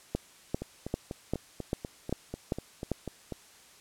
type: two click trains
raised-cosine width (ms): 2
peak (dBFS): -22 / -15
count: 12 / 8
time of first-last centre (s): 0.62-3.323 / 0.15-2.917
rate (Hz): 4.07 / 2.53
effects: white hiss -56 dBFS RMS until 3.8 s + low-pass 10000 Hz 12 dB/octave